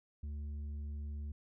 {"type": "tone with tanh clipping", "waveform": "triangle", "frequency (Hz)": 73.42, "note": "D2", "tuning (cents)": 0, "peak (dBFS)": -40, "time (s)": [0.23, 1.32], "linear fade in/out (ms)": 5, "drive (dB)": 10, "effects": []}